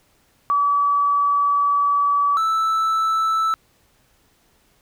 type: tone pair in turn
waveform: sine / triangle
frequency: 1146 / 1317.2 Hz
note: D6 / E6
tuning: -43 / -2 cents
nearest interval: major second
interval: 241 cents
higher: second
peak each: -15 dBFS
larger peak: neither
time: 0.5-2.37 / 2.37-3.54 s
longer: first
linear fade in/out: 0 ms
effects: pink hiss -60 dBFS RMS until 4.81 s